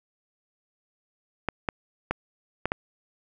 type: clicks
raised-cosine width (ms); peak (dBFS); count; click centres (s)
0.5; -10; 5; 1.487 / 1.688 / 2.11 / 2.656 / 2.719
effects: none

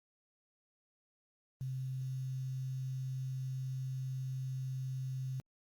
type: tone with quantisation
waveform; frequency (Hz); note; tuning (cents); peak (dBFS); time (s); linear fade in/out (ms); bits
sine; 130.81; C3; 0; -36; 1.61-5.4; 0; 10
effects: Opus 32 kbps

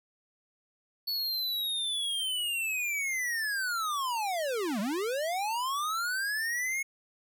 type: linear two-way sweep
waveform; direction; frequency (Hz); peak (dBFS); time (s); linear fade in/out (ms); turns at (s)
square; down then up; 4453 to 188.9 to 2192; -30; 1.07-6.83; 10; 4.8
effects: none

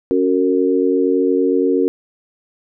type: chord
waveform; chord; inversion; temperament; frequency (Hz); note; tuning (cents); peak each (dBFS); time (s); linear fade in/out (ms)
sine; F# major; second; equal with one note detuned; 277.2 / 370 / 458.7; C#4 / F#4 / A#4; 0 / 0 / -28; -17; 0.11-1.88; 0
effects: none

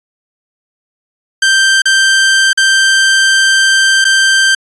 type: tone with dropouts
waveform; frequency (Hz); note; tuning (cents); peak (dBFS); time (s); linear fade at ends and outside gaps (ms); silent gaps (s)
sawtooth; 1568; G6; 0; -3; 1.42-4.55; 5; 1.82-1.855 / 2.531-2.574 / 4.044-4.05
effects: resampled to 22050 Hz

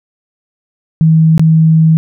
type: tone with dropouts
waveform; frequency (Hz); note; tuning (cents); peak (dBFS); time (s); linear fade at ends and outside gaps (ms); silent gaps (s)
sine; 160.2; E3; -49; -4; 1.01-1.97; 0; 1.379-1.395
effects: none

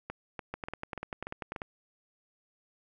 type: two click trains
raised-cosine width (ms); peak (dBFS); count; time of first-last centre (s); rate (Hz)
0.5; -21 / -22; 12 / 6; 0.54-1.618 / 0.1-1.562; 10.2 / 3.42
effects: none

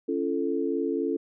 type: chord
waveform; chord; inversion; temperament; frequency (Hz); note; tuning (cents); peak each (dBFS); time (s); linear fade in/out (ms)
sine; Db augmented; none; equal with one note detuned; 277.2 / 341.1 / 440; Db4 / F4 / A4; 0 / -41 / 0; -29; 0.08-1.17; 10
effects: none

